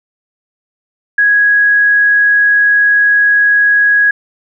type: tone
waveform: sine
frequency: 1661.2 Hz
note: G#6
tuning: in tune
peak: -6 dBFS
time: 1.18-4.11 s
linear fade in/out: 5 ms
effects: none